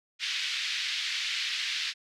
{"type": "band-pass noise", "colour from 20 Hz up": "white", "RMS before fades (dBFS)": -32, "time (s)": [0.19, 1.94], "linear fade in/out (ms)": 50, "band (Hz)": [1900, 4400], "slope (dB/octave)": 24, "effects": []}